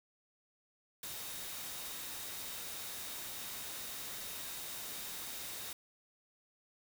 sine tone in noise, 3729 Hz, A#7, in tune, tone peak -54 dBFS, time 1.03-5.73 s, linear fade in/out 2 ms, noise white, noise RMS -44 dBFS, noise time 1.03-5.73 s, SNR -13 dB, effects none

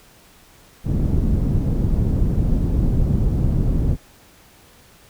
pink low-pass noise, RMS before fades -18 dBFS, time 0.84-3.97 s, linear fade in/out 50 ms, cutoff 210 Hz, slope 12 dB/octave, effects pink hiss -50 dBFS RMS until 5.09 s

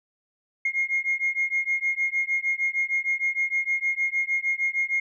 sine beating tone pair, 2139 / 2145.5 Hz, C7 / C7, +38 / +43 cents, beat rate 6.5 Hz, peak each -25 dBFS, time 0.65-5 s, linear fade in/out 5 ms, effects tanh soft clip ceiling -16 dBFS

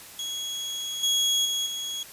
30% pulse tone with level steps, 3322 Hz, G#7, in tune, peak -27 / -18 / -22 / -27 dBFS, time 0.19-2.03 s, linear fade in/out 2 ms, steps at 1.03 / 1.45 / 1.66 s, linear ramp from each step 5 ms, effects white hiss -45 dBFS RMS until 2.12 s + resampled to 32000 Hz

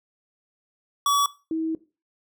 square / sine tone pair in turn, 1138 / 321.5 Hz, C#6 / E4, +45 / -43 cents, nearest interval octave + minor seventh, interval 2188 cents, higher first, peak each -19 / -23 dBFS, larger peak first, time 1.06-1.26 / 1.51-1.75 s, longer second, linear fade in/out 2 ms, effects noise-tail reverb RT60 0.3 s tail -17 dB re dry

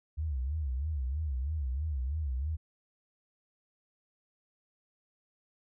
sine tone with vibrato, 70.7 Hz, C#2, 35 cents sharp, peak -30 dBFS, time 0.17-2.57 s, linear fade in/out 20 ms, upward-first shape sine, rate 3.1 Hz, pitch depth 210 cents each way, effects none

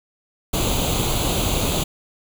pink noise with comb filter, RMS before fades -21 dBFS, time 0.53-1.84 s, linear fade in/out 10 ms, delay 0.28 ms, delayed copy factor +0.75, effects none

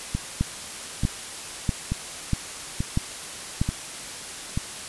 two click trains, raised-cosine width 5 ms, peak -9 / -12 dBFS, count 6 / 6, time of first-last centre 0.41-3.615 / 0.15-4.575 s, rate 1.56 / 1.13 Hz, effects white hiss -36 dBFS RMS until 4.88 s + resampled to 24000 Hz

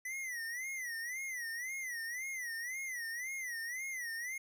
square tone with vibrato, 1975.5 Hz, B6, in tune, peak -39 dBFS, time 0.05-4.38 s, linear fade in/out 5 ms, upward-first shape sine, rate 1.9 Hz, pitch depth 150 cents each way, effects none

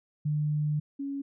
sine tone pair in turn, 150 / 278.3 Hz, D3 / C#4, +37 / +7 cents, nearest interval major seventh, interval 1070 cents, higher second, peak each -25 / -31 dBFS, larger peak first, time 0.25-0.8 / 0.99-1.22 s, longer first, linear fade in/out 10 ms, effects none

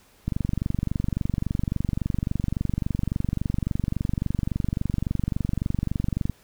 click train, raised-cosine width 5 ms, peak -12 dBFS, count 143, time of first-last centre 0.28-6.297 s, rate 23.6 Hz, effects pink hiss -57 dBFS RMS until 6.43 s

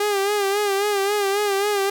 sawtooth tone with vibrato, 403.9 Hz, G#4, 48 cents flat, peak -15 dBFS, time 0-1.9 s, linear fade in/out 5 ms, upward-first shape sine, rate 3.7 Hz, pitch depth 63 cents each way, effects none

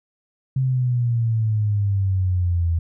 sine exponential sweep, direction down, 133.2 to 82.41 Hz, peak -17 dBFS, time 0.56-2.79 s, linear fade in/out 5 ms, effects none

